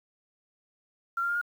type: tone with pitch steps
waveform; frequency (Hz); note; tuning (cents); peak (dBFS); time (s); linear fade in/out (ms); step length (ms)
sine; 1373 / 1389.8 / 1406.7 / 1423.9; F6 / F6 / F6 / F6; -30 / -9 / +12 / +33; -26; 1.17-1.414; 5; 61
effects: 9-bit